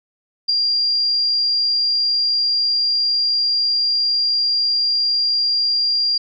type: tone with ADSR envelope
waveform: sine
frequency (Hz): 4779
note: D8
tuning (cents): +29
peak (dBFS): -11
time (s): 0.48-6.18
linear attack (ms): 17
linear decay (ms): 4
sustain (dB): -4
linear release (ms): 6
effects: none